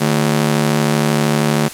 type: ring-modulated tone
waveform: sawtooth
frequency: 185.5 Hz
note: F#3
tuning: 5 cents sharp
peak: -6 dBFS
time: 0-1.69 s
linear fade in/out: 20 ms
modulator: 36.5 Hz
effects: white hiss -32 dBFS RMS until 1.73 s + low-pass 12000 Hz 12 dB/octave